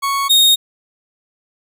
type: tone pair in turn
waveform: 40% pulse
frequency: 1108.7 / 3717 Hz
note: C#6 / A#7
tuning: 0 / -6 cents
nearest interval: octave + major sixth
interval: 2094 cents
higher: second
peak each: -15 / -7 dBFS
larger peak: second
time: 0.02-0.29 / 0.29-0.56 s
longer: neither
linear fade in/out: 20 ms
effects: none